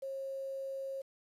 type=tone with quantisation; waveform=sine; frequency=540 Hz; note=C#5; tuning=45 cents flat; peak=-37 dBFS; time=0.02-1.02 s; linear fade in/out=10 ms; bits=10; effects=resampled to 32000 Hz